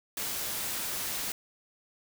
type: noise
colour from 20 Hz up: white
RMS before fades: -34 dBFS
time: 0.17-1.32 s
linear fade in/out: 2 ms
effects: none